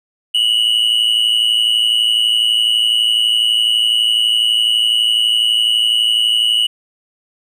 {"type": "tone pair together", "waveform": "triangle", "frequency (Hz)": [2875, 2987], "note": ["F7", "F#7"], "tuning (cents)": [50, 16], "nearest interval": "minor second", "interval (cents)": 66, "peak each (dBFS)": -13, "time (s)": [0.34, 6.67], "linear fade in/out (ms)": 10, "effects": []}